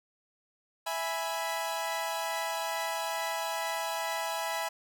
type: chord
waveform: sawtooth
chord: E major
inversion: none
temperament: equal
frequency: 659.3 / 830.6 / 987.8 Hz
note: E5 / G#5 / B5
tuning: 0 / 0 / 0 cents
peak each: -32 dBFS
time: 0.86-4.69 s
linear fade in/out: 10 ms
effects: none